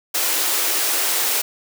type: high-pass noise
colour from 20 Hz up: white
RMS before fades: -20 dBFS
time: 0.14-1.42 s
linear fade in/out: 10 ms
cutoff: 290 Hz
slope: 96 dB/octave
effects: none